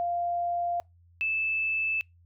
sine tone pair in turn, 696 / 2628 Hz, F5 / E7, -6 / -6 cents, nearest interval octave + major seventh, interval 2300 cents, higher second, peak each -26 / -25 dBFS, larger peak second, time 0-0.8 / 1.21-2.01 s, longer neither, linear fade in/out 0 ms, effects noise-tail reverb RT60 0.2 s tail -26 dB re dry + added 86 Hz sine -56 dBFS peak until 2.25 s

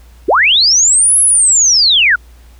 sine linear two-way sweep, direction up then down, 267.9 to 10940 to 1345 Hz, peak -6 dBFS, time 0.28-2.16 s, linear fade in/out 10 ms, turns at 1.19 s, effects added 59 Hz sine -37 dBFS peak until 2.59 s + pink hiss -49 dBFS RMS until 2.59 s

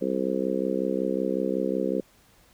harmonic tone, 65.41 Hz, C2, in tune, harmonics 3 / 4 / 5 / 6 / 7 / 8, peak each -31 / -31 / -31 / -31 / -31 / -31 dBFS, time 0.01-2.01 s, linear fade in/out 10 ms, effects pink hiss -59 dBFS RMS until 2.53 s

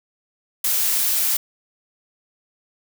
blue noise, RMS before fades -20 dBFS, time 0.64-1.37 s, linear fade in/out 5 ms, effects none

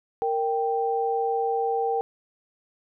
sine tone pair together, 462.9 / 784 Hz, A#4 / G5, -12 / 0 cents, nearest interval major sixth, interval 912 cents, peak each -25 / -25 dBFS, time 0.22-2.01 s, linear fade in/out 0 ms, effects none

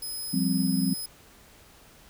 10% pulse tone, 5080 Hz, D#8, 35 cents sharp, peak -27 dBFS, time 0.02-1.06 s, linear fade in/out 5 ms
sine chord, F suspended second, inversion none, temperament just, 174.61 / 196.44 / 261.9 Hz, F3 / G3 / C4, 0 / +4 / +2 cents, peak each -27 dBFS, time 0.33-0.94 s, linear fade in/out 10 ms
effects pink hiss -54 dBFS RMS until 2.09 s

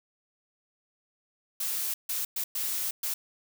blue noise bursts at uneven times, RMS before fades -31 dBFS, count 5, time 1.6-1.94 / 2.09-2.25 / 2.36-2.44 / 2.55-2.91 / 3.03-3.14 s, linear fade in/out 5 ms, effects none

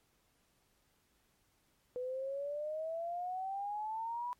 sine exponential sweep, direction up, 493.9 to 987.8 Hz, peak -36 dBFS, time 1.96-4.33 s, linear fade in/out 0 ms, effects pink hiss -74 dBFS RMS until 4.39 s + MP3 64 kbps

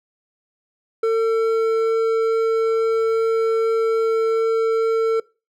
triangle tone with hard clipping, 449.8 Hz, A4, 38 cents sharp, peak -17 dBFS, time 1.03-5.2 s, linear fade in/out 5 ms, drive 10 dB, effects noise-tail reverb RT60 0.3 s tail -22 dB re dry

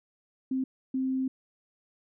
sine tone bursts at uneven times, 262 Hz, C4, 2 cents sharp, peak -26 dBFS, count 2, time 0.51-0.64 / 0.94-1.28 s, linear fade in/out 5 ms, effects none

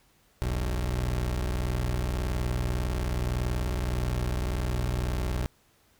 25% pulse tone pair together, 40.72 / 61.74 Hz, E1 / B1, -20 / 0 cents, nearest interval perfect fifth, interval 720 cents, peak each -29 / -24 dBFS, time 0.42-5.46 s, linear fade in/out 0 ms, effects pink hiss -64 dBFS RMS until 5.99 s

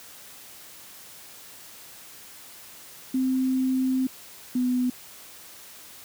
sine tone pair in turn, 260 / 250.1 Hz, C4 / B3, -11 / +22 cents, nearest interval minor second, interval 67 cents, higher first, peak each -21 dBFS, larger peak neither, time 3.14-4.07 / 4.55-4.9 s, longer first, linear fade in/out 5 ms, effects white hiss -46 dBFS RMS until 6.04 s + high-pass 60 Hz 12 dB/octave

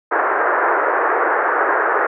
white band-pass noise, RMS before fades -17 dBFS, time 0.11-2.07 s, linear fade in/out 10 ms, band 350 to 1700 Hz, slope 48 dB/octave, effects none

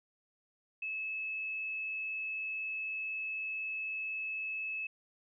sine tone, 2598 Hz, E7, 26 cents flat, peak -35 dBFS, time 0.82-4.87 s, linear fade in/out 5 ms, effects none

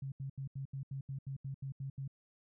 sine tone bursts, 136 Hz, C#3, 33 cents flat, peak -38 dBFS, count 12, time 0.02-2.078 s, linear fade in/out 5 ms, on 100 ms, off 78 ms, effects none

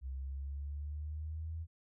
sine exponential sweep, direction up, 65.1 to 82.41 Hz, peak -38 dBFS, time 0.01-1.67 s, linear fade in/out 50 ms, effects none

